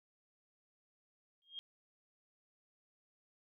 sine tone with exponential growth, 3233 Hz, G#7, 47 cents flat, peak -39 dBFS, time 1.42-1.59 s, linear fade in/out 0 ms, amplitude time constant 36 ms, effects none

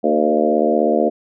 harmonic tone with a mistuned harmonic, 76.2 Hz, D#2, 36 cents flat, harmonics 3 / 4 / 5 / 6 / 7 / 8 / 9, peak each -21 / -21 / -21 / -21 / -21 / -21 / -21 dBFS, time 0.03-1.1 s, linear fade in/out 20 ms, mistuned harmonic 7, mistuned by -17 cents, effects none

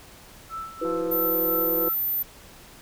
sine tone with tremolo, 1323 Hz, E6, 6 cents sharp, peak -30 dBFS, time 0.49-1.95 s, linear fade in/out 50 ms, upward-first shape sine, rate 3 Hz, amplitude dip 75%
sine chord, E suspended second, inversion none, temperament just, 329.6 / 370.8 / 494.4 Hz, E4 / F#4 / B4, 0 / +4 / +2 cents, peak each -29 / -33 / -27 dBFS, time 0.81-1.89 s, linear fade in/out 10 ms
click train, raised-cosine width 1 ms, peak -26 dBFS, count 182, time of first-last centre 0.85-1.884 s, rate 175 Hz
sine tone, 14060 Hz, A9, 2 cents flat, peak -23 dBFS, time 1.11-2.23 s, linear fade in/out 10 ms
effects pink hiss -48 dBFS RMS until 2.81 s

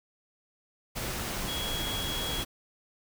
sine tone in noise, 3322 Hz, G#7, in tune, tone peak -34 dBFS, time 1.47-2.44 s, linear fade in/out 20 ms, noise pink, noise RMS -34 dBFS, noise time 0.95-2.45 s, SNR -3 dB, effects none

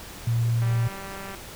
sine tone, 116.54 Hz, A#2, in tune, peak -20 dBFS, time 0.27-0.88 s, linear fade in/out 5 ms
click train, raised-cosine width 0.5 ms, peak -24 dBFS, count 143, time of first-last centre 0.62-1.348 s, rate 195 Hz
effects pink hiss -41 dBFS RMS until 1.55 s

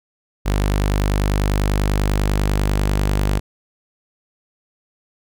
sawtooth tone, 50.1 Hz, G1, 38 cents sharp, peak -12 dBFS, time 0.45-3.4 s, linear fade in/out 20 ms, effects none

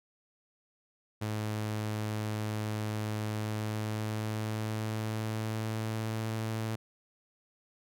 sawtooth tone with pitch glide, 107.3 to 110.83 Hz, A2 to A2, -43 to +13 cents, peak -28 dBFS, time 1.21-6.76 s, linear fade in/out 10 ms, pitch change +56 cents, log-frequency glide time 3.3-6.31 s, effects none

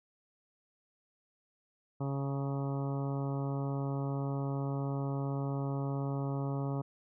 harmonic tone with a mistuned harmonic, 138.59 Hz, C#3, in tune, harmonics 1 / 2 / 3 / 4 / 5 / 6 / 7 / 8 / 9, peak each -33 / -39 / -43 / -45 / -47 / -49 / -50 / -51 / -52 dBFS, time 2-6.82 s, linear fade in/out 10 ms, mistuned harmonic 7, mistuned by -31 cents, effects none

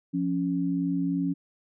sine tone pair together, 174.61 / 277.5 Hz, F3 / C#4, 0 / +2 cents, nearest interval minor sixth, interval 802 cents, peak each -28 / -26 dBFS, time 0.13-1.34 s, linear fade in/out 20 ms, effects none

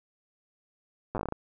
slowing click train, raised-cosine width 1 ms, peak -18 dBFS, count 10, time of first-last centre 1.15-1.324 s, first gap 8 ms, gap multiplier 1.21, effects none

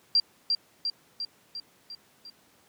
sine tone with echo, 4727 Hz, D8, 10 cents sharp, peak -18 dBFS, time 0.15-0.2 s, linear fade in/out 2 ms, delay 350 ms, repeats 6, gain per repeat -4 dB, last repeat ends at 2.3 s, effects pink hiss -61 dBFS RMS until 2.68 s + high-pass 150 Hz 12 dB/octave

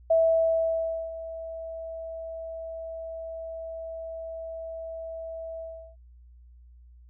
sine tone with ADSR envelope, 654 Hz, E5, 14 cents flat, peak -17 dBFS, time 0.1-5.96 s, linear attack 8 ms, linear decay 1000 ms, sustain -17 dB, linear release 360 ms, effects added 60 Hz sine -49 dBFS peak until 7.09 s

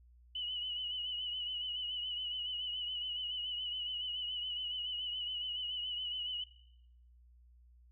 sine tone with vibrato, 2960 Hz, F#7, in tune, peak -36 dBFS, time 0.35-6.44 s, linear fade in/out 5 ms, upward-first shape sine, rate 7.1 Hz, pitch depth 50 cents each way, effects noise-tail reverb RT60 0.8 s tail -18 dB re dry + added 60 Hz sine -59 dBFS peak until 7.91 s

